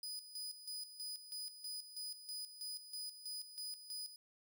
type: tone with tremolo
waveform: sawtooth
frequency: 4972 Hz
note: D#8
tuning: 2 cents flat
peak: -40 dBFS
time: 0.03-4.16 s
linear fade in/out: 2 ms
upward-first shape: square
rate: 3.1 Hz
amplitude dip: 70%
effects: none